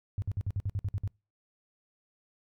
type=tone bursts; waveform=sine; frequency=99 Hz; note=G2; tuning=18 cents sharp; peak=-28 dBFS; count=10; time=0.18-1.076 s; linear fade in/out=0 ms; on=41 ms; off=54 ms; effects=noise-tail reverb RT60 0.3 s tail -26 dB re dry